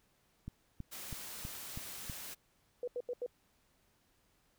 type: click train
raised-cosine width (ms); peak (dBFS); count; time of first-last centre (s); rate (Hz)
5; -30; 6; 0.48-2.098; 3.09
type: noise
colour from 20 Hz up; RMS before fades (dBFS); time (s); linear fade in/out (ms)
white; -46; 0.91-2.35; 20
type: tone bursts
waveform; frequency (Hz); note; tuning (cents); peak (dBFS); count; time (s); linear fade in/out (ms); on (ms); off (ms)
sine; 490; B4; -14; -35; 4; 2.83-3.263; 2; 46; 83
effects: pink hiss -73 dBFS RMS until 4.58 s